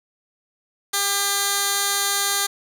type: tone with band-pass filter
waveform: 15% pulse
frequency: 400.3 Hz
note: G4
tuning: 36 cents sharp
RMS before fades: -22 dBFS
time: 0.93-2.47 s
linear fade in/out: 10 ms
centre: 8400 Hz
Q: 0.64
effects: none